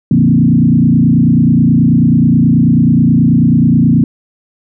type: tone with frequency modulation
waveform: sine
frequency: 197.2 Hz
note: G3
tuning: 11 cents sharp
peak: -5 dBFS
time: 0.11-4.04 s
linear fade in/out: 2 ms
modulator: 29.3 Hz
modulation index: 2.4
effects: none